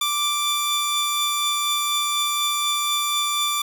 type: tone pair together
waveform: sawtooth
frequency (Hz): 1174.7 / 3520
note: D6 / A7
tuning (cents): 0 / 0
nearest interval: octave + perfect fifth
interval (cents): 1900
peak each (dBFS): -20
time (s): 0.01-3.62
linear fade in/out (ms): 5
effects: 9-bit